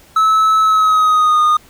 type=tone with pitch glide; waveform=triangle; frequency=1300 to 1227 Hz; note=E6 to D#6; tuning=-24 to -25 cents; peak=-7 dBFS; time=0.16-1.57 s; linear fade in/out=5 ms; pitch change=-101 cents; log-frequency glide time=0.61-1.42 s; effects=pink hiss -46 dBFS RMS until 1.69 s